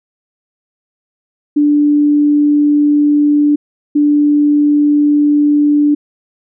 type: tone pair in turn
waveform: sine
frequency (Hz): 293.7 / 293.7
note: D4 / D4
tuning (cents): 0 / 0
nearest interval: unison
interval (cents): 0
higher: neither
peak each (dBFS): -7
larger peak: neither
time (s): 1.56-3.56 / 3.95-5.95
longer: neither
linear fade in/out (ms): 10
effects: none